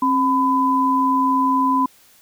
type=tone pair together; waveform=sine; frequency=267.6 / 1004 Hz; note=C4 / B5; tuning=+39 / +28 cents; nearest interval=octave + major seventh; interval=2289 cents; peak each=-19 / -16 dBFS; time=0.02-1.86 s; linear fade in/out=5 ms; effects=white hiss -52 dBFS RMS until 2.21 s